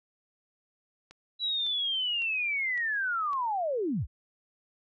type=click train; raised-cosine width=0.2 ms; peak=-32 dBFS; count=5; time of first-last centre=1.11-3.332 s; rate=1.8 Hz
type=linear sweep; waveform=sine; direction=down; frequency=3951 to 38.89 Hz; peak=-27 dBFS; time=1.39-4.07 s; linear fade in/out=50 ms
effects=none